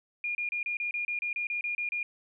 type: tone bursts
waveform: sine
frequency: 2423 Hz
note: D#7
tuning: 47 cents flat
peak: -29 dBFS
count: 13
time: 0.24-2.03 s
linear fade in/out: 2 ms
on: 110 ms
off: 30 ms
effects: none